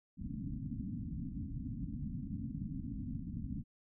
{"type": "low-pass noise", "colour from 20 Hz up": "white", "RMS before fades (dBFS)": -41, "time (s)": [0.17, 3.64], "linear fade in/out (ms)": 50, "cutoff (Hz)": 280, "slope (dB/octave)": 96, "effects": []}